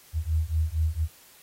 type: beating tone pair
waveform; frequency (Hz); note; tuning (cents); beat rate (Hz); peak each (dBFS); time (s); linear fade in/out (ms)
sine; 77.3 / 81.6; D#2 / E2; -11 / -17; 4.3; -26; 0.13-1.08; 50
effects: white hiss -54 dBFS RMS until 1.42 s + AAC 48 kbps